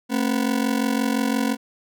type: ring-modulated tone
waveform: 40% pulse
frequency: 246.5 Hz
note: B3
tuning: 3 cents flat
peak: -16 dBFS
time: 0.09-1.57 s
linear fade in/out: 50 ms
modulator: 22.9 Hz
effects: none